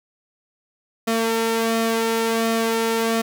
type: tone with flanger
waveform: sawtooth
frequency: 226.8 Hz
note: A#3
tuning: 47 cents flat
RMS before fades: -21 dBFS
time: 1.07-3.22 s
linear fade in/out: 10 ms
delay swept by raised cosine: 1.6 to 2.32 ms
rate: 1.4 Hz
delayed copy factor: +0.55
effects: none